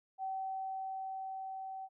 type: tone with level ramp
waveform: sine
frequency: 766 Hz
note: G5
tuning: 40 cents flat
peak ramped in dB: -35 to -41 dBFS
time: 0.18-1.89 s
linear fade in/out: 50 ms
effects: none